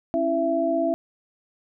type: tone cluster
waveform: sine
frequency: 273.2 / 329.2 / 668 Hz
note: C#4 / E4 / E5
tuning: -25 / -2 / +23 cents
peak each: -27 / -26 / -22 dBFS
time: 0.14-0.94 s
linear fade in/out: 0 ms
effects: none